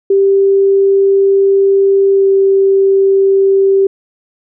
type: tone with pitch glide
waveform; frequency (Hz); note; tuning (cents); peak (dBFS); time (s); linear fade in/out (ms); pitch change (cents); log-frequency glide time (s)
sine; 392.5 to 389.8; G4 to G4; +2 to -10; -6; 0.1-3.87; 5; -12; 2.13-2.27
effects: none